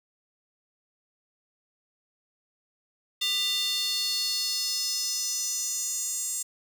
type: tone with high-pass filter sweep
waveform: square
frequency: 397.8 Hz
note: G4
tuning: 25 cents sharp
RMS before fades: -29 dBFS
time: 3.21-6.43 s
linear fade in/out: 10 ms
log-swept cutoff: 3400 to 7600 Hz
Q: 4.4
effects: none